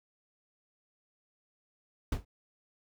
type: noise with exponential decay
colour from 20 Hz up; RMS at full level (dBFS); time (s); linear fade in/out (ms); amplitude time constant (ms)
brown; -23; 2.12-2.25; 5; 27
effects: none